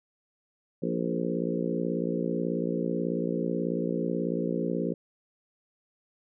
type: harmonic tone with a mistuned harmonic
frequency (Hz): 58.27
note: A#1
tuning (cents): 0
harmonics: 3 / 4 / 5 / 6 / 7 / 8 / 9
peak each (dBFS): -32 / -33 / -34 / -35 / -35 / -36 / -37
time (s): 0.82-4.94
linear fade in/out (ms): 10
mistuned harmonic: 8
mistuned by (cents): +18
effects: none